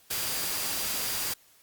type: tone in noise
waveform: sine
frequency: 4766 Hz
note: D8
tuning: 25 cents sharp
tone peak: -40 dBFS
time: 0.1-1.34 s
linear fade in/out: 10 ms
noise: white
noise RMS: -31 dBFS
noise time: 0.1-1.34 s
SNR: -12 dB
effects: white hiss -60 dBFS RMS until 1.62 s + Opus 48 kbps